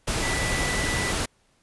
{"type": "tone in noise", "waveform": "sine", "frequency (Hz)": 1975.5, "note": "B6", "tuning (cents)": 0, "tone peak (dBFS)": -29, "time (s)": [0.22, 1.12], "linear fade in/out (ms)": 10, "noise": "pink", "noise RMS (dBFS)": -26, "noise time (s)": [0.07, 1.26], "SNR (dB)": -6, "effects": ["pink hiss -65 dBFS RMS until 1.62 s", "resampled to 24000 Hz"]}